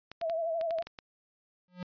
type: clicks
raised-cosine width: 0.2 ms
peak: -25 dBFS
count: 9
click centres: 0.116 / 0.214 / 0.298 / 0.612 / 0.708 / 0.786 / 0.824 / 0.87 / 0.988 s
type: tone with vibrato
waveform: sine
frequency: 659.3 Hz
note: E5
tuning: in tune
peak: -29 dBFS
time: 0.21-0.83 s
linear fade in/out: 20 ms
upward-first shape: sine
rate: 12 Hz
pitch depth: 56 cents each way
type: tone with exponential growth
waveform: square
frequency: 180.2 Hz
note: F#3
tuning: 45 cents flat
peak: -34 dBFS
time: 1.68-1.83 s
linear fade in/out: 2 ms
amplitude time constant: 31 ms
effects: resampled to 11025 Hz